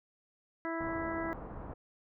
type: harmonic tone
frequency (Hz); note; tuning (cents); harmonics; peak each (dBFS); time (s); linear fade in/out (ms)
329.6; E4; 0; 1 / 2 / 3 / 4 / 5 / 6; -37 / -40 / -42 / -43 / -44 / -45; 0.65-1.33; 0
type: low-pass noise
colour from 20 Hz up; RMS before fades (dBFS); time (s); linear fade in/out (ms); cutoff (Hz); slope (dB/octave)
pink; -44; 0.8-1.74; 10; 1200; 24
effects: none